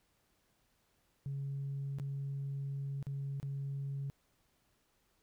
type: tone with dropouts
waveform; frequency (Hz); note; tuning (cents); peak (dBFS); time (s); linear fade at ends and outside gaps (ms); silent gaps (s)
sine; 138.59; C#3; 0; -35; 1.26-4.1; 0; 1.986-1.998 / 3.027-3.068 / 3.4-3.429
effects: tanh soft clip ceiling -33 dBFS + pink hiss -75 dBFS RMS until 5.22 s